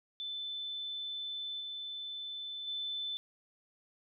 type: tone with level steps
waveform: sine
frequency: 3520 Hz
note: A7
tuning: in tune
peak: -37 / -39 / -35 dBFS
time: 0.2-3.17 s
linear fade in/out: 0 ms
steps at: 1.6 / 2.67 s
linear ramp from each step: 10 ms
effects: none